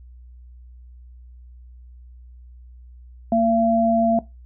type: tone pair together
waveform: sine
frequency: 229.3 / 678.8 Hz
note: A#3 / F5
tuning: -28 / -49 cents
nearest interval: octave + perfect fifth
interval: 1879 cents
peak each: -18 dBFS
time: 3.32-4.19 s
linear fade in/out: 2 ms
effects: noise-tail reverb RT60 0.2 s tail -18 dB re dry + added 61 Hz sine -41 dBFS peak until 4.45 s